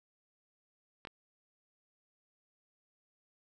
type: clicks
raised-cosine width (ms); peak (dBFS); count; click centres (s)
0.3; -28; 2; 1.051 / 1.072
effects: none